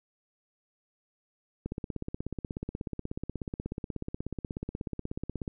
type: click train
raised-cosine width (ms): 3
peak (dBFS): -21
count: 64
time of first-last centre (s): 1.66-5.478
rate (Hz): 16.5
effects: none